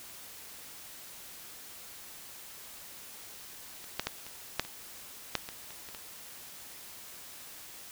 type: clicks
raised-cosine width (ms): 0.2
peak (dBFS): -30 / -12 / -13 / -26 / -9 / -27 / -10 / -22 / -29 / -28 / -25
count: 11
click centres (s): 3.842 / 3.996 / 4.07 / 4.266 / 4.596 / 4.65 / 5.353 / 5.489 / 5.706 / 5.888 / 5.948
effects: white hiss -48 dBFS RMS until 7.91 s